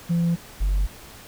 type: tone pair in turn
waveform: sine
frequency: 170 / 47.57 Hz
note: F3 / F#1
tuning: -46 / +49 cents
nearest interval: octave + minor seventh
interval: 2205 cents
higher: first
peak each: -16 dBFS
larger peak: neither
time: 0.09-0.36 / 0.6-0.87 s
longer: neither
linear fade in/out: 20 ms
effects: tanh soft clip ceiling -17 dBFS + pink hiss -44 dBFS RMS until 1.27 s